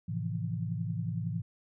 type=chord; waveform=sine; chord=F major seventh; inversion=first; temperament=just; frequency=109.13 / 130.96 / 163.7 / 174.61 Hz; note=A2 / C3 / E3 / F3; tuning=-14 / +2 / -12 / 0 cents; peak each=-35 / -39 / -35 / -40 dBFS; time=0.08-1.42 s; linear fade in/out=10 ms; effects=none